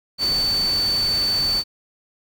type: tone in noise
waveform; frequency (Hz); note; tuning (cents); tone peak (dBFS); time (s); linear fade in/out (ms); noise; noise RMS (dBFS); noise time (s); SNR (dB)
sine; 4524; C#8; +34; -18; 0.18-1.64; 50; pink; -31; 0.18-1.64; +10
effects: none